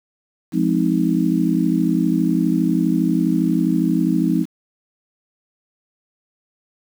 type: chord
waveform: sine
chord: F minor seventh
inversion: none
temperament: just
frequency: 174.61 / 209.5 / 261.9 / 314.3 Hz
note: F3 / Ab3 / C4 / Eb4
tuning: 0 / +15 / +2 / +18 cents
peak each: -20 / -22 / -20 / -20 dBFS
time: 0.52-4.46 s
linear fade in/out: 50 ms
effects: 7-bit